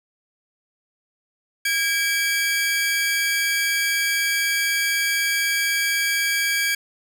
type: tone pair together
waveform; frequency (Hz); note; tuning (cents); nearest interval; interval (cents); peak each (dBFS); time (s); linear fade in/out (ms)
sawtooth; 1632 / 2308; G#6 / D7; -31 / -31; tritone; 600; -19; 1.65-6.75; 5
effects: none